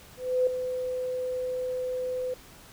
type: tone with ADSR envelope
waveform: sine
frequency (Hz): 506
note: B4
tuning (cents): +42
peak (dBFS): -19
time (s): 0.17-2.34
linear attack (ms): 300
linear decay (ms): 3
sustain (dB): -9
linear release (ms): 5
effects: pink hiss -51 dBFS RMS until 2.72 s